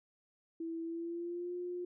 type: tone with pitch glide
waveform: sine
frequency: 329.6 to 355.3 Hz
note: E4 to F4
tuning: 0 to +30 cents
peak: -37 dBFS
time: 0.6-1.85 s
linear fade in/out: 5 ms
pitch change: +130 cents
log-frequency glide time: 0.83-1.54 s
effects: none

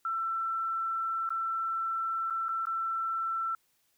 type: tone with dropouts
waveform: sine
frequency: 1339 Hz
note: E6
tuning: 27 cents sharp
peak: -29 dBFS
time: 0.05-3.55 s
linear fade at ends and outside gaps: 2 ms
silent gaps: 1.291-1.304 / 2.3-2.306 / 2.484-2.49 / 2.654-2.669 s
effects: white hiss -72 dBFS RMS until 3.97 s

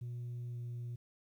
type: tone with pitch glide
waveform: sine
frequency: 121.1 to 120.19 Hz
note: B2 to B2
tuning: -34 to -47 cents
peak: -37 dBFS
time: 0.01-0.96 s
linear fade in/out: 10 ms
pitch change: -13 cents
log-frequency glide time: 0.51-0.56 s
effects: tanh soft clip ceiling -38 dBFS + 12-bit

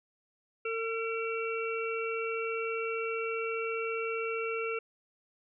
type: harmonic tone with a mistuned harmonic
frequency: 452.5 Hz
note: A4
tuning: 48 cents sharp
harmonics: 1 / 3 / 5 / 6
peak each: -33 / -38 / -40 / -39 dBFS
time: 0.65-4.79 s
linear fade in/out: 5 ms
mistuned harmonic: 5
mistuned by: +26 cents
effects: none

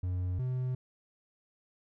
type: tone pair in turn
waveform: triangle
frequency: 90.7 / 127.49 Hz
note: F#2 / C3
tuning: -34 / -45 cents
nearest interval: tritone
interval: 589 cents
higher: second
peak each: -28 dBFS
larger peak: neither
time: 0.03-0.39 / 0.39-0.75 s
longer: neither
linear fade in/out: 5 ms
effects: none

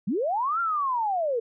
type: linear two-way sweep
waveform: sine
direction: up then down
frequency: 162.2 to 1398 to 442.6 Hz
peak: -23 dBFS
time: 0.07-1.4 s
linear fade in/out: 10 ms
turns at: 0.6 s
effects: none

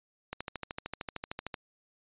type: click train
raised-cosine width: 0.3 ms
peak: -20 dBFS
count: 17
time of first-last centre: 0.33-1.542 s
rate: 13.2 Hz
effects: resampled to 8000 Hz

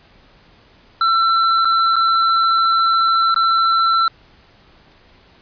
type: tone with dropouts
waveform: square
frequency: 1343 Hz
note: E6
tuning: 32 cents sharp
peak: -13 dBFS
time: 1.01-4.08 s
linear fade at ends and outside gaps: 2 ms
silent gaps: 1.648-1.653 / 1.958-1.964 / 3.344-3.361 s
effects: pink hiss -50 dBFS RMS until 5.41 s + resampled to 11025 Hz

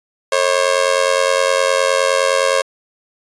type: tone with amplitude modulation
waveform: sawtooth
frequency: 540 Hz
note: C#5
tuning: 45 cents flat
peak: -5 dBFS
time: 0.32-2.62 s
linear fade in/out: 5 ms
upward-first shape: sine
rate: 89.7 Hz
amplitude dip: 90%
effects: resampled to 22050 Hz

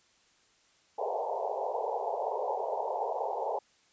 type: band-pass noise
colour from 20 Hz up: white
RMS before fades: -33 dBFS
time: 0.98-3.59 s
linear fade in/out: 5 ms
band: 410 to 940 Hz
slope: 96 dB/octave
effects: white hiss -66 dBFS RMS until 3.92 s + resampled to 16000 Hz

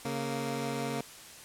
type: tone pair together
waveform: 15% pulse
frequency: 138.2 / 232.4 Hz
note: C#3 / A#3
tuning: -5 / -5 cents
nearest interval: major sixth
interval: 900 cents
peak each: -29 / -28 dBFS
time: 0.05-1.01 s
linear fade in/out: 2 ms
effects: white hiss -49 dBFS RMS until 1.44 s + low-pass 11000 Hz 12 dB/octave

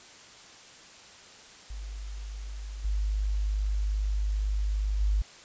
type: tone with level steps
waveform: sine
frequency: 51.2 Hz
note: G#1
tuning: 24 cents flat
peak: -35 / -25 / -22 dBFS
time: 1.7-5.22 s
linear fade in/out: 5 ms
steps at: 2.84 / 5 s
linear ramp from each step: 10 ms
effects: white hiss -50 dBFS RMS until 5.44 s + resampled to 16000 Hz

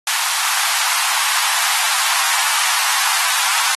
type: high-pass noise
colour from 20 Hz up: pink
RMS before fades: -18 dBFS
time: 0.07-3.75 s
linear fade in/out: 2 ms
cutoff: 810 Hz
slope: 48 dB/octave
effects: AAC 32 kbps

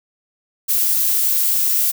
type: noise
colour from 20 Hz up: violet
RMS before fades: -17 dBFS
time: 0.68-1.92 s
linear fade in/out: 20 ms
effects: none

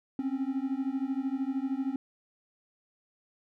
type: beating tone pair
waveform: triangle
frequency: 261.6 / 274.6 Hz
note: C4 / C#4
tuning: 0 / -16 cents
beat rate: 13 Hz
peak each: -30 dBFS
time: 0.19-1.96 s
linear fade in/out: 2 ms
effects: none

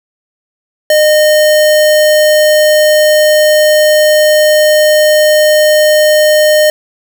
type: tone with sample-and-hold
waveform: sine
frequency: 610 Hz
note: D#5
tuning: 34 cents flat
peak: -4 dBFS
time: 0.9-6.7 s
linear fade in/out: 2 ms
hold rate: 2450 Hz
effects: none

